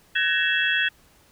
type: tone cluster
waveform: sine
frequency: 1524 / 1685 / 1853 / 2652 / 3316 Hz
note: G6 / G#6 / A#6 / E7 / G#7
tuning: -49 / +25 / -11 / +10 / -3 cents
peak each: -26 dBFS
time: 0.15-0.89 s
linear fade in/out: 10 ms
effects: pink hiss -57 dBFS RMS until 1.31 s